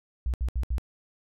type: tone bursts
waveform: sine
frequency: 61.2 Hz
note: B1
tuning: 15 cents flat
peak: -24 dBFS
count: 4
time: 0.26-0.782 s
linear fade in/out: 0 ms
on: 78 ms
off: 70 ms
effects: none